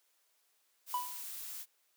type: noise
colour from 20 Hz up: blue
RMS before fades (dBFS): -44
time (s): 0.86-1.66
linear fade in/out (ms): 50
type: tone with exponential decay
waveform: triangle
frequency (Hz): 987.8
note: B5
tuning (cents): 0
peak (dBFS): -27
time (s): 0.94-1.24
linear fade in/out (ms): 2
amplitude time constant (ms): 65
effects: white hiss -74 dBFS RMS until 1.96 s + high-pass 400 Hz 12 dB/octave